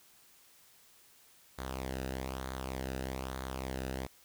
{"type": "tone with flanger", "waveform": "sawtooth", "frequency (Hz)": 65.41, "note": "C2", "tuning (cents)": 0, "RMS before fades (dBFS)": -39, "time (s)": [1.58, 4.07], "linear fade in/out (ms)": 10, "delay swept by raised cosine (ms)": [0.37, 0.92], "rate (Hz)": 1.1, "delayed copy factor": -0.6, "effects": ["white hiss -62 dBFS RMS until 4.24 s"]}